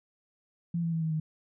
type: tone with pitch steps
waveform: sine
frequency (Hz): 170 / 166.5 / 163.07 / 159.72 / 156.43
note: F3 / E3 / E3 / D#3 / D#3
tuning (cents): -46 / +18 / -18 / +46 / +10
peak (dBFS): -27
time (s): 0.74-1.2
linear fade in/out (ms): 5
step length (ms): 92
effects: none